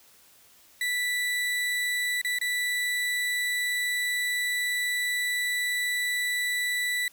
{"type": "tone with dropouts", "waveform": "35% pulse", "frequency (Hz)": 1971, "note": "B6", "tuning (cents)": -4, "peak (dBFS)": -24, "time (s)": [0.81, 7.08], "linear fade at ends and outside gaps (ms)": 2, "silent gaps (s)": [[2.215, 2.247], [2.387, 2.413]], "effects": ["white hiss -57 dBFS RMS until 7.12 s"]}